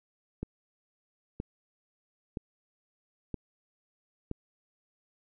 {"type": "click train", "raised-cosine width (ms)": 3, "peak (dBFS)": -21, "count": 5, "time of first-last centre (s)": [0.43, 4.313], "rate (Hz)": 1.03, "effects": []}